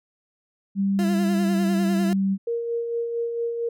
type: tone with pitch glide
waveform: sine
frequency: 196.6 to 194.23 Hz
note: G3 to G3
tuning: +5 to -16 cents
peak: -19 dBFS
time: 0.75-2.38 s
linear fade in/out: 50 ms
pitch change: -21 cents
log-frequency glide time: 1.4-1.55 s
type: tone with vibrato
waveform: 30% pulse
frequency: 340 Hz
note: F4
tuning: 46 cents flat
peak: -24 dBFS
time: 0.99-2.13 s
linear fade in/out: 0 ms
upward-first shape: sine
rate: 10 Hz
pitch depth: 56 cents each way
type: tone with tremolo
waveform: sine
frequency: 467.4 Hz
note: A#4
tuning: 5 cents sharp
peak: -22 dBFS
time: 2.47-3.69 s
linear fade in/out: 5 ms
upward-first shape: sine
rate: 4.4 Hz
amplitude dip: 40%
effects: none